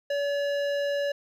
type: tone with hard clipping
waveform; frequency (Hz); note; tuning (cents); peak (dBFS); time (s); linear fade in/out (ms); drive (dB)
sine; 570; C#5; +48; -27; 0.1-1.12; 5; 14
effects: none